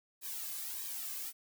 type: noise with flanger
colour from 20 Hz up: blue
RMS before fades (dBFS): -41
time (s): 0.21-1.33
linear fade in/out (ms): 50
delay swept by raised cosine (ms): 1.4 to 2.17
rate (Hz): 1.6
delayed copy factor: -1
effects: none